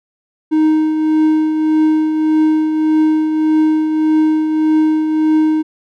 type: tone with tremolo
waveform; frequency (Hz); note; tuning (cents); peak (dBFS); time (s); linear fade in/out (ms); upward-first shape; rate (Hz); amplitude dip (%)
triangle; 311.6; D#4; +3; -6; 0.51-5.63; 20; triangle; 1.7; 50
effects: none